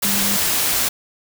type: tone in noise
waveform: sine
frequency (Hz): 200.3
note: G3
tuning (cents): +38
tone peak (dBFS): -25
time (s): 0.04-0.37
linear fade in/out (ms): 10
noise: white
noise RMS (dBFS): -19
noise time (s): 0.02-0.89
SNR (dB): -9
effects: none